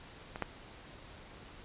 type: clicks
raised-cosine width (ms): 0.5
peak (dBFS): -25 / -17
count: 2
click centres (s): 0.359 / 0.423
effects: pink hiss -52 dBFS RMS until 1.64 s + resampled to 8000 Hz